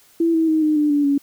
sine tone with pitch steps, 332.8 / 323.7 / 314.8 / 306.2 / 297.9 / 289.7 / 281.8 Hz, E4 / E4 / D#4 / D#4 / D4 / D4 / C#4, +17 / -31 / +20 / -28 / +25 / -24 / +29 cents, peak -14 dBFS, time 0.2-1.18 s, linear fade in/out 5 ms, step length 140 ms, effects white hiss -53 dBFS RMS until 1.22 s

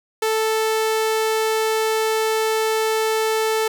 sawtooth tone, 440 Hz, A4, in tune, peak -14 dBFS, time 0.22-3.68 s, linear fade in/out 5 ms, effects none

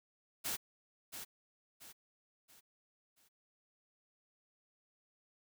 white noise with echo, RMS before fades -38 dBFS, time 0.44-0.57 s, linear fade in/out 20 ms, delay 680 ms, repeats 4, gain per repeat -8 dB, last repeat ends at 3.29 s, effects none

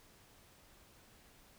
silence, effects pink hiss -63 dBFS RMS until 1.58 s

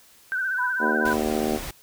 sine tone with vibrato, 1523 Hz, F#6, 50 cents sharp, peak -23 dBFS, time 0.32-1.13 s, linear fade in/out 0 ms, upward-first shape sine, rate 16 Hz, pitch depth 62 cents each way
sine tone with tremolo, 994 Hz, B5, 11 cents sharp, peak -24 dBFS, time 0.58-1.23 s, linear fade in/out 10 ms, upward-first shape sine, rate 4.4 Hz, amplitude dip 100%
harmonic tone, 76.5 Hz, D#2, 29 cents flat, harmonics 3 / 4 / 5 / 6 / 7 / 8 / 9 / 10, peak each -27 / -30 / -28 / -32 / -33 / -34 / -35 / -33 dBFS, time 0.79-1.6 s, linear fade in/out 50 ms
pink noise, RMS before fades -34 dBFS, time 1.05-1.71 s, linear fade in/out 5 ms
effects white hiss -54 dBFS RMS until 1.82 s

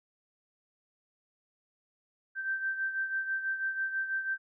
sine beating tone pair, 1560 / 1566.1 Hz, G6 / G6, -9 / -2 cents, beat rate 6.1 Hz, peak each -31 / -38 dBFS, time 2.35-4.38 s, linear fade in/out 50 ms, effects none

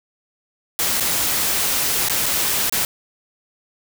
white noise with dropouts, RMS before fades -20 dBFS, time 0.79-2.85 s, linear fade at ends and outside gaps 0 ms, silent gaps 1-1.007 / 2.085-2.097 / 2.258-2.263 / 2.696-2.724 s, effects none

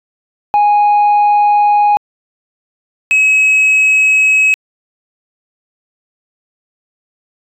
sine tone pair in turn, 828 / 2560 Hz, G#5 / D#7, -5 / +49 cents, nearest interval octave + minor sixth, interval 1954 cents, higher second, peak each -4 dBFS, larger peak neither, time 0.54-1.97 / 3.11-4.54 s, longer neither, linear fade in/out 0 ms, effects tanh soft clip ceiling -6 dBFS

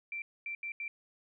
sine tone bursts at uneven times, 2349 Hz, D7, in tune, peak -36 dBFS, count 4, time 0.12-0.22 / 0.46-0.55 / 0.63-0.72 / 0.8-0.88 s, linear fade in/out 2 ms, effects none

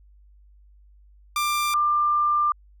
sawtooth / sine tone pair in turn, 1187 / 1191.5 Hz, D6 / D6, +18 / +25 cents, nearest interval unison, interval 7 cents, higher second, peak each -18 dBFS, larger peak neither, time 1.36-1.74 / 1.74-2.52 s, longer second, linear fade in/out 2 ms, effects added 50 Hz sine -50 dBFS peak until 2.8 s

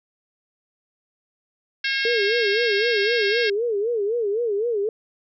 harmonic tone, 541 Hz, C#5, 42 cents flat, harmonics 3 / 4 / 5 / 6 / 7 / 8 / 9 / 10, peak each -25 / -27 / -29 / -31 / -32 / -33 / -34 / -35 dBFS, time 1.84-3.5 s, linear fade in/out 5 ms
sine tone with vibrato, 438.2 Hz, A4, 7 cents flat, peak -20 dBFS, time 2.05-4.89 s, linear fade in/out 2 ms, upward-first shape sine, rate 3.9 Hz, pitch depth 170 cents each way
effects none

